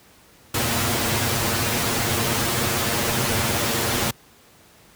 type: noise with comb filter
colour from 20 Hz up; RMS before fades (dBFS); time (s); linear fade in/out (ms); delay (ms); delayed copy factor
pink; -22; 0.54-4.11; 5; 8.6; +0.9
effects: pink hiss -52 dBFS RMS until 4.95 s + high-pass 60 Hz 12 dB/octave